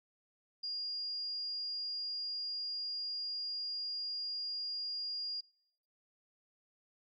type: tone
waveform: sine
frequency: 4832 Hz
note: D8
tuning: 48 cents sharp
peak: -36 dBFS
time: 0.63-5.41 s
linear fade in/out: 10 ms
effects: noise-tail reverb RT60 0.8 s tail -26 dB re dry + MP3 32 kbps